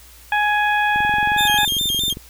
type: harmonic tone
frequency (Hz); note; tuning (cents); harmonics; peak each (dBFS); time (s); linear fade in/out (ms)
835; G#5; +9; 1 / 2 / 3 / 4; -18 / -19 / -25 / -31; 0.32-1.65; 2
type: click train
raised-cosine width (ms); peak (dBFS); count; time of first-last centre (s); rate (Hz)
3; -19; 28; 0.96-2.171; 22.3
type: tone with vibrato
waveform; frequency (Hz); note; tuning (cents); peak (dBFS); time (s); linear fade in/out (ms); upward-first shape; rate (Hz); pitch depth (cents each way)
40% pulse; 3399; G#7; +39; -17; 1.37-2.14; 20; square; 4.8; 94
effects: added 60 Hz sine -46 dBFS peak until 2.29 s + white hiss -46 dBFS RMS until 2.29 s